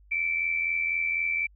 sine tone pair together, 2247 / 2331 Hz, C#7 / D7, +23 / -14 cents, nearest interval minor second, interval 63 cents, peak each -34 / -25 dBFS, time 0.11-1.47 s, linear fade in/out 10 ms, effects added 50 Hz sine -53 dBFS peak until 1.55 s

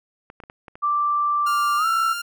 clicks, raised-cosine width 0.5 ms, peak -25 dBFS, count 6, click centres 0.301 / 0.402 / 0.437 / 0.499 / 0.682 / 0.755 s
sine tone with pitch glide, 1174.7 to 1333.9 Hz, D6 to E6, 0 to +20 cents, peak -18 dBFS, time 0.82-2.14 s, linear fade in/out 20 ms, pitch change +220 cents, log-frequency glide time 1.77-1.86 s
sawtooth tone, 1396.9 Hz, F6, in tune, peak -23 dBFS, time 1.46-2.22 s, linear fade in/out 10 ms
effects none

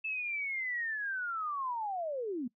sine linear sweep, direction down, 2637 to 223 Hz, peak -33 dBFS, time 0.04-2.48 s, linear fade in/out 10 ms, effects noise-tail reverb RT60 0.1 s tail -21 dB re dry

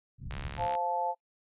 pink low-pass noise, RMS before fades -40 dBFS, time 0.18-0.7 s, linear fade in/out 50 ms, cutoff 170 Hz, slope 24 dB/octave
click train, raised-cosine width 0.3 ms, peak -25 dBFS, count 32, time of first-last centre 0.31-0.752 s, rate 70.2 Hz
sine chord, F major, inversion second, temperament just, 523.8 / 698.5 / 873.1 Hz, C5 / F5 / A5, +2 / 0 / -14 cents, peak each -36 / -34 / -30 dBFS, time 0.57-1.15 s, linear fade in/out 50 ms
effects noise-tail reverb RT60 0.1 s tail -25 dB re dry + resampled to 8000 Hz

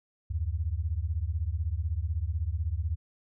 sine beating tone pair, 74.1 / 90.1 Hz, D2 / F#2, +16 / -45 cents, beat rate 16 Hz, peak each -30 / -31 dBFS, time 0.3-2.96 s, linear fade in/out 10 ms, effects none

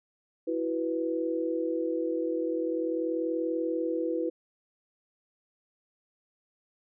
sine chord, E suspended second, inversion none, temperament equal, 329.6 / 370 / 493.9 Hz, E4 / F#4 / B4, 0 / 0 / 0 cents, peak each -30 / -35 / -31 dBFS, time 0.47-4.3 s, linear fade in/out 10 ms, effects none

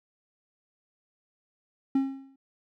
triangle tone with exponential decay, 270 Hz, C#4, 45 cents flat, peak -17 dBFS, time 1.95-2.36 s, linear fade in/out 5 ms, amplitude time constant 89 ms, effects none

